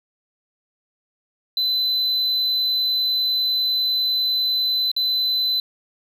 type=tone with dropouts; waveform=triangle; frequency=4025 Hz; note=B7; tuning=32 cents sharp; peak=-17 dBFS; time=1.57-5.6 s; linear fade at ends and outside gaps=2 ms; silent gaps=4.916-4.964 s; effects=none